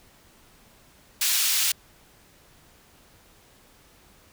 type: high-pass noise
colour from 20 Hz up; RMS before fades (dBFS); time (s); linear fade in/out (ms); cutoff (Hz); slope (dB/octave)
pink; -23; 1.21-1.72; 5; 3100; 12
effects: pink hiss -56 dBFS RMS until 4.32 s